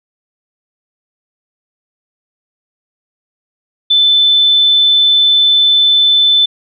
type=tone; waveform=sine; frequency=3520 Hz; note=A7; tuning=in tune; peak=-6 dBFS; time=3.9-6.46 s; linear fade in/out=10 ms; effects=none